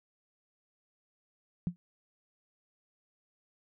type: tone with exponential decay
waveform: sine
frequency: 174.61 Hz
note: F3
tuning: in tune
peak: -24 dBFS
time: 1.67-1.76 s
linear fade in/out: 0 ms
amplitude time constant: 18 ms
effects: none